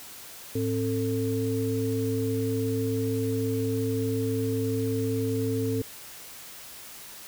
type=tone cluster; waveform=sine; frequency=108.3 / 264.9 / 445.7 Hz; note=A2 / C4 / A4; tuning=-27 / +22 / +22 cents; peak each=-29 dBFS; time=0.55-5.82 s; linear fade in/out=5 ms; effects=white hiss -44 dBFS RMS until 7.27 s